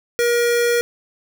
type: tone pair together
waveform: square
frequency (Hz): 475.8 / 1903.2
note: A#4 / A#6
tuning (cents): +35 / +35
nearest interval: 2 octaves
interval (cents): 2400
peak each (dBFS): -16 / -27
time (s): 0.19-0.81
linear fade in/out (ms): 0
effects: none